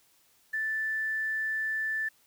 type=tone with quantisation; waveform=sine; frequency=1760 Hz; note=A6; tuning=in tune; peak=-28 dBFS; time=0.53-2.09 s; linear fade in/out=10 ms; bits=9; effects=white hiss -65 dBFS RMS until 2.26 s